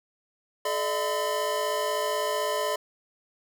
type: tone cluster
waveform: square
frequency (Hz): 429.7 / 599 / 655 / 1016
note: A4 / D5 / E5 / B5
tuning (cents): -41 / +34 / -11 / +49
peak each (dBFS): -33 / -30 / -37 / -31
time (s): 0.65-2.76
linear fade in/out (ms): 5
effects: none